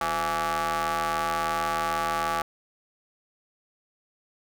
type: ring-modulated tone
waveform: sawtooth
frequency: 159.3 Hz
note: D#3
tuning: 41 cents sharp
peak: -18 dBFS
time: 0.01-2.42 s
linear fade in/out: 2 ms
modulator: 994 Hz
effects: none